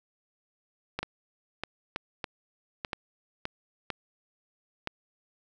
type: two click trains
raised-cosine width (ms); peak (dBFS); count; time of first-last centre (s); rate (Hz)
0.3; -15 / -16; 5 / 5; 0.99-4.873 / 1.03-3.454; 1.03 / 1.65
effects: none